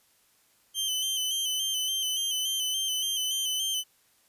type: tone with vibrato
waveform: sawtooth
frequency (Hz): 3087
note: G7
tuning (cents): -27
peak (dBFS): -24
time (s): 0.74-3.84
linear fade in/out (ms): 50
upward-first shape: square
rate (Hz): 3.5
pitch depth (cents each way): 35
effects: white hiss -65 dBFS RMS until 4.28 s + resampled to 32000 Hz